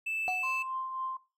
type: tone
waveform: triangle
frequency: 2637 Hz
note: E7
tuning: in tune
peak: -29 dBFS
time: 0.06-0.63 s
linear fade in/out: 10 ms
type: tone with exponential decay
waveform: sine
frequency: 740 Hz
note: F#5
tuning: in tune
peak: -26 dBFS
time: 0.28-0.63 s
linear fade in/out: 0 ms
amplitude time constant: 74 ms
type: tone with tremolo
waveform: sine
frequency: 1046.5 Hz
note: C6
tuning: in tune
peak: -31 dBFS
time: 0.43-1.17 s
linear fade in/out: 5 ms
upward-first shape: triangle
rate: 3.7 Hz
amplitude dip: 50%
effects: noise-tail reverb RT60 0.3 s tail -17 dB re dry + tanh soft clip ceiling -23 dBFS